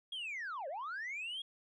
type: linear two-way sweep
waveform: sine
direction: down then up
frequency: 3322 to 513 to 3322 Hz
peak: -37 dBFS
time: 0.12-1.42 s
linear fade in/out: 5 ms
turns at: 0.68 s
effects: tanh soft clip ceiling -37 dBFS